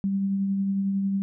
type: tone with tremolo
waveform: sine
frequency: 196 Hz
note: G3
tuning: in tune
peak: -21 dBFS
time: 0.04-1.22 s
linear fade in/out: 0 ms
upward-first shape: triangle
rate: 11 Hz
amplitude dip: 30%
effects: none